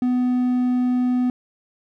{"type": "tone", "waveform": "triangle", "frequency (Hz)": 249.4, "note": "B3", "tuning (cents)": 17, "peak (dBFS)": -15, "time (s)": [0.02, 1.3], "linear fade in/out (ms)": 2, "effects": []}